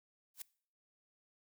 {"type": "noise with exponential growth", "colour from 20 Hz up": "blue", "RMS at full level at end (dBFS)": -39, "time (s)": [0.34, 0.42], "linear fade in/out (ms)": 5, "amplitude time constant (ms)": 17, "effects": ["noise-tail reverb RT60 0.5 s tail -21 dB re dry"]}